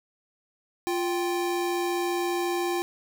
square tone pair together, 349.5 / 784 Hz, F4 / G5, +1 / 0 cents, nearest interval octave + major second, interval 1399 cents, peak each -27 / -32 dBFS, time 0.87-2.82 s, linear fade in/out 0 ms, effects none

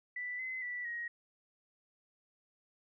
sine tone with pitch steps, 1978 / 2043 / 1964 / 1887 Hz, B6 / C7 / B6 / A#6, +2 / -42 / -10 / +21 cents, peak -37 dBFS, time 0.16-1.08 s, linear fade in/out 5 ms, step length 230 ms, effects none

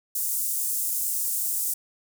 pink high-pass noise, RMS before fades -27 dBFS, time 0.15-1.74 s, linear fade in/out 5 ms, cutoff 8100 Hz, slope 24 dB/octave, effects none

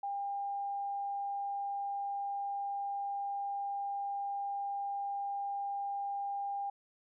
sine tone, 801 Hz, G5, 37 cents sharp, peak -34 dBFS, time 0.03-6.7 s, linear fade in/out 5 ms, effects none

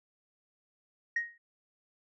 sine tone with exponential decay, 1873 Hz, A#6, 8 cents sharp, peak -24 dBFS, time 1.16-1.38 s, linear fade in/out 5 ms, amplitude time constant 46 ms, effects tanh soft clip ceiling -23 dBFS

